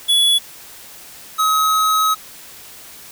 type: tone pair in turn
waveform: square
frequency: 3404 / 1275.1 Hz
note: G#7 / D#6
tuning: +42 / +42 cents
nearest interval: octave + perfect fourth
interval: 1700 cents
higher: first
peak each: -12 / -14 dBFS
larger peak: first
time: 0.08-0.39 / 1.38-2.15 s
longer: second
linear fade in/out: 20 ms
effects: white hiss -39 dBFS RMS until 3.11 s